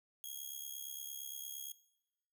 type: tone with amplitude modulation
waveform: 5% pulse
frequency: 3283 Hz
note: G#7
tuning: 21 cents flat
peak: -32 dBFS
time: 0.24-1.72 s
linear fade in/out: 0 ms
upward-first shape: sine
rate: 68.7 Hz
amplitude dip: 75%
effects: noise-tail reverb RT60 1.0 s tail -21 dB re dry

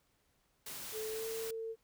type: noise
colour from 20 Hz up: white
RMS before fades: -45 dBFS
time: 0.66-1.51 s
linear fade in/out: 5 ms
type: tone with pitch glide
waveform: sine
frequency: 435.4 to 449.7 Hz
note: A4 to A4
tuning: -18 to +38 cents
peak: -38 dBFS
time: 0.92-1.76 s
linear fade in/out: 50 ms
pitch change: +56 cents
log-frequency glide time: 1.09-1.28 s
effects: pink hiss -75 dBFS RMS until 1.83 s

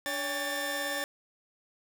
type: tone cluster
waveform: sawtooth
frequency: 291 / 564 / 805 / 1781 Hz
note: D4 / C#5 / G5 / A6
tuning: -16 / +30 / +46 / +21 cents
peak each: -38 / -32 / -37 / -30 dBFS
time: 0.06-1.04 s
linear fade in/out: 0 ms
effects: none

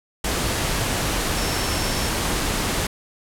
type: tone in noise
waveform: sine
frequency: 5410 Hz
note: E8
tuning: 44 cents sharp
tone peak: -33 dBFS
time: 1.37-2.09 s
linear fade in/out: 5 ms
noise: pink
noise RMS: -23 dBFS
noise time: 0.24-2.87 s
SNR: -13 dB
effects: low-pass 12000 Hz 12 dB/octave

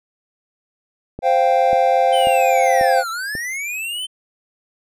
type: click train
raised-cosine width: 2 ms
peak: -16 dBFS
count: 5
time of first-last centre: 1.19-3.352 s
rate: 1.85 Hz
type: chord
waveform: triangle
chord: C suspended fourth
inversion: none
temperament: equal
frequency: 523.3 / 698.5 / 784 Hz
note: C5 / F5 / G5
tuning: 0 / 0 / 0 cents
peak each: -15 dBFS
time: 1.22-3.04 s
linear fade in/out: 50 ms
type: linear two-way sweep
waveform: square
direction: down then up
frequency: 3110 to 1305 to 3110 Hz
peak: -24 dBFS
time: 2.12-4.07 s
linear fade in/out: 20 ms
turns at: 3.1 s
effects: resampled to 32000 Hz

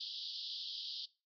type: band-pass noise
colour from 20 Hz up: white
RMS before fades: -44 dBFS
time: 0-1.06 s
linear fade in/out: 10 ms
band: 3100 to 5000 Hz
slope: 96 dB/octave
effects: noise-tail reverb RT60 0.3 s tail -20 dB re dry

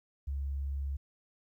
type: tone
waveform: sine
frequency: 69.3 Hz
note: C#2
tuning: in tune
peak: -32 dBFS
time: 0.27-0.97 s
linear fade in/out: 10 ms
effects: 12-bit

